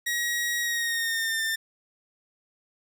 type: tone with pitch glide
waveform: sawtooth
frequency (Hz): 1900 to 1794.4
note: A#6 to A6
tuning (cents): +33 to +34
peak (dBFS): -22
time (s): 0.06-1.56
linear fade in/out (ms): 10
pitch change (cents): -99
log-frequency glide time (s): 0.61-1.4
effects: none